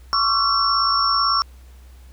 sine tone cluster, 1082 / 1140 / 1352 / 5450 Hz, C#6 / C#6 / E6 / F8, -42 / +48 / +43 / -43 cents, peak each -26 / -20 / -22 / -20 dBFS, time 0.13-1.42 s, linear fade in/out 0 ms, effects added 63 Hz sine -41 dBFS peak until 2.12 s + pink hiss -55 dBFS RMS until 2.12 s

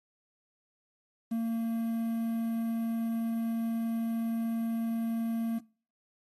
triangle tone with quantisation, 228.3 Hz, A#3, 36 cents flat, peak -26 dBFS, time 1.31-5.59 s, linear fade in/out 10 ms, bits 9, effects noise-tail reverb RT60 0.4 s tail -22 dB re dry + AAC 32 kbps

